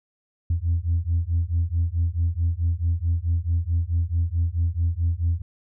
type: beating tone pair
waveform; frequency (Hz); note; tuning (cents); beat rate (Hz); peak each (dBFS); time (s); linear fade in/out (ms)
sine; 82.41 / 87.01; E2 / F2; 0 / -6; 4.6; -22; 0.5-5.42; 5
effects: tanh soft clip ceiling -15 dBFS